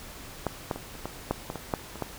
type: clicks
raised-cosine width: 1 ms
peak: -12 / -13 / -22 / -29 / -18 / -11 / -18 / -20 / -11 / -26 / -15 dBFS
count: 11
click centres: 0.467 / 0.712 / 0.76 / 0.953 / 1.056 / 1.31 / 1.501 / 1.557 / 1.738 / 1.957 / 2.023 s
effects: pink hiss -44 dBFS RMS until 2.18 s